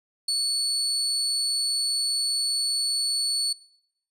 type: tone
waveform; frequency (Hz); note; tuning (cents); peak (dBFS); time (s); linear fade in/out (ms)
35% pulse; 4435; C#8; 0; -21; 0.28-3.53; 5
effects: noise-tail reverb RT60 0.8 s tail -23 dB re dry + resampled to 32000 Hz